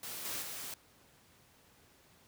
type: noise with level steps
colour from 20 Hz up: white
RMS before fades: -43 / -39 / -43 dBFS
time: 0.03-0.74 s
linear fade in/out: 2 ms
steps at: 0.25 / 0.42 s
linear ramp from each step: 2 ms
effects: pink hiss -64 dBFS RMS until 2.27 s + high-pass 60 Hz 12 dB/octave